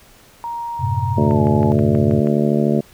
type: tone with pitch glide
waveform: sine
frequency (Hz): 938 to 850.3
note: A#5 to G#5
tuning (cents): +11 to +41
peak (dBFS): -23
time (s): 0.44-1.72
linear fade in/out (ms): 0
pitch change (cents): -170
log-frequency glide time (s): 1.26-1.41
type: chord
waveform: sine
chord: F# diminished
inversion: none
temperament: equal with one note detuned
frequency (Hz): 94.33 / 110 / 130.81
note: F#2 / A2 / C3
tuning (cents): +34 / 0 / 0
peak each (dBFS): -22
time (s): 0.79-2.21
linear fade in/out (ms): 20
type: harmonic tone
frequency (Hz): 73.42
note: D2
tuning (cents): 0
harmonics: 2 / 3 / 4 / 5 / 6 / 7 / 8 / 9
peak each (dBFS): -20 / -17 / -25 / -21 / -24 / -32 / -25 / -28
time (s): 1.17-2.81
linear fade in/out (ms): 10
type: click train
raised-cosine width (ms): 0.5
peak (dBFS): -19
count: 7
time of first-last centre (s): 1.31-2.272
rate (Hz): 6.24
effects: pink hiss -48 dBFS RMS until 2.93 s